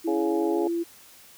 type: tone with pitch glide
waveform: sine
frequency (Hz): 331.9 to 338.9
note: E4 to E4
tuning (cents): +12 to +48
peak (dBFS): -24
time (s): 0.04-0.84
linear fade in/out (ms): 20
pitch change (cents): +36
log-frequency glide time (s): 0.49-0.58
type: harmonic tone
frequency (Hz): 140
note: C#3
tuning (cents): +18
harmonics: 2 / 3 / 4 / 5 / 6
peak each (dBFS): -34 / -27 / -34 / -35 / -34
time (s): 0.07-0.68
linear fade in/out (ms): 10
effects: white hiss -51 dBFS RMS until 1.37 s